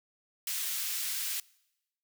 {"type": "high-pass noise", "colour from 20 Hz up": "white", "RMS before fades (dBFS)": -34, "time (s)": [0.47, 1.4], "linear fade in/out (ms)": 2, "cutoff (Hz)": 2000, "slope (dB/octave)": 12, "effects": ["noise-tail reverb RT60 0.9 s tail -24 dB re dry"]}